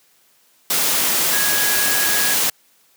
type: tone in noise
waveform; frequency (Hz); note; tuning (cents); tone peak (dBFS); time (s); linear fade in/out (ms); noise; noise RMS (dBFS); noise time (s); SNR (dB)
sine; 1661.2; G#6; 0; -23; 1.33-2.34; 5; white; -18; 0.7-2.5; -8
effects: white hiss -57 dBFS RMS until 2.96 s + high-pass 150 Hz 12 dB/octave